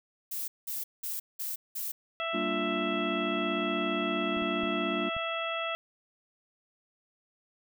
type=noise bursts; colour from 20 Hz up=violet; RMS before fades=-35 dBFS; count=5; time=0.31-1.92 s; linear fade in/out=10 ms; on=170 ms; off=190 ms
type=harmonic tone; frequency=662 Hz; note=E5; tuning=7 cents sharp; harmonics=1 / 2 / 3 / 4 / 5; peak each=-35 / -35 / -41 / -37 / -39 dBFS; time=2.2-5.75 s; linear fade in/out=0 ms
type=chord; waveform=triangle; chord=G minor seventh; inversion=none; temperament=equal; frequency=196 / 233.1 / 293.7 / 349.2 Hz; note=G3 / Bb3 / D4 / F4; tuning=0 / 0 / 0 / 0 cents; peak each=-35 / -35 / -34 / -33 dBFS; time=2.33-5.1 s; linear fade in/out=20 ms
type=clicks; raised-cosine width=5 ms; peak=-38 / -38 / -35 / -31 dBFS; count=4; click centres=4.37 / 4.422 / 4.634 / 5.166 s
effects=none